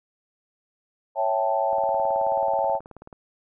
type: chord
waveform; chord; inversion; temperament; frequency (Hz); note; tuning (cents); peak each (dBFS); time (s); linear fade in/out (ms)
sine; A dominant seventh; first; equal; 554.4 / 659.3 / 784 / 880; C#5 / E5 / G5 / A5; 0 / 0 / 0 / 0; -26; 1.15-2.8; 50
type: click train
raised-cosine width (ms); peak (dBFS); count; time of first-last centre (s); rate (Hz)
1; -28; 27; 1.73-3.128; 18.6
effects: none